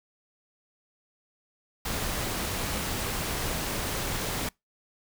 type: noise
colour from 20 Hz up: pink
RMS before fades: -31 dBFS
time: 1.85-4.49 s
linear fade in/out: 5 ms
effects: noise-tail reverb RT60 0.2 s tail -26 dB re dry